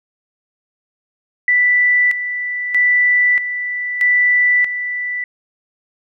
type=tone with tremolo; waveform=sine; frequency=1975.5 Hz; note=B6; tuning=in tune; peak=-10 dBFS; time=1.48-5.24 s; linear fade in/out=2 ms; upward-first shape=square; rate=0.79 Hz; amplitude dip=65%; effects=none